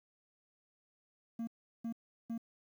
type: tone bursts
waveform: triangle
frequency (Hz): 230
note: A#3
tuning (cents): -23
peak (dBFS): -34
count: 3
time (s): 1.39-2.379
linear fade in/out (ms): 5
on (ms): 83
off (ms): 370
effects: 11-bit